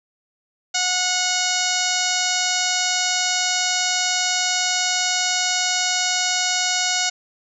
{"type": "harmonic tone with a mistuned harmonic", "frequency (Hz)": 730, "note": "F#5", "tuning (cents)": -24, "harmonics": [1, 2, 3, 4, 5, 6, 7, 8, 9, 10], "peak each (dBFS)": [-28, -28, -28, -28, -28, -28, -28, -28, -28, -28], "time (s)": [0.74, 7.1], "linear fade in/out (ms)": 10, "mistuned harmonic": 5, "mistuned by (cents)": 31, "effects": []}